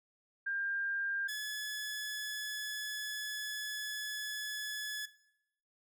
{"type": "tone pair in turn", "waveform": ["sine", "sawtooth"], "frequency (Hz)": [1598, 1707.5], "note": ["G6", "G#6"], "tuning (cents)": [33, 48], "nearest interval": "minor second", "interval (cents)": 115, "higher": "second", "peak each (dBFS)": [-33, -33], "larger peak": "neither", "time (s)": [[0.46, 1.28], [1.28, 5.06]], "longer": "second", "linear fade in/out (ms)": 10, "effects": ["noise-tail reverb RT60 0.8 s tail -19 dB re dry"]}